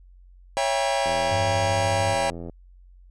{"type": "chord", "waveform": "45% pulse", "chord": "C# diminished seventh", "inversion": "none", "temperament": "just", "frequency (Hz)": [554.4, 665.2, 798.3, 957.9], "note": ["C#5", "E5", "G5", "Bb5"], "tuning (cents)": [0, 16, 31, 47], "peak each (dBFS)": [-26, -28, -26, -30], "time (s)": [0.57, 2.3], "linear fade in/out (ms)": 0}
{"type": "click train", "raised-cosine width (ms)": 2, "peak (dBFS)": -23, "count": 123, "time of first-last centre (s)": [1.06, 2.497], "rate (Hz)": 84.9}
{"type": "tone with vibrato", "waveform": "sine", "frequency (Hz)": 98.5, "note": "G2", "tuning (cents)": 9, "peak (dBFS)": -26, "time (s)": [1.3, 2.15], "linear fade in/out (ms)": 20, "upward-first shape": "sine", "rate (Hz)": 13, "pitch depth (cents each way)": 29}
{"effects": ["added 45 Hz sine -47 dBFS peak until 3.1 s", "resampled to 22050 Hz"]}